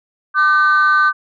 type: tone pair together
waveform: sine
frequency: 1191 / 1527 Hz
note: D6 / G6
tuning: +24 / -46 cents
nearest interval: major third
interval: 430 cents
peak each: -11 dBFS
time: 0.34-1.13 s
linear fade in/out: 50 ms
effects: tanh soft clip ceiling -6 dBFS